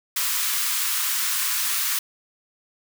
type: high-pass noise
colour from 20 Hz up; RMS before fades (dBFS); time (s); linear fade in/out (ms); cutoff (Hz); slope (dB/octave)
white; -24; 0.16-1.99; 5; 1000; 48
effects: none